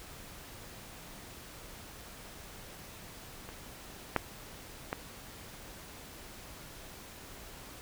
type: clicks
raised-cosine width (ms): 0.5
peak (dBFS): -30 / -11 / -17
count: 3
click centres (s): 3.49 / 4.163 / 4.929
effects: pink hiss -49 dBFS RMS until 7.81 s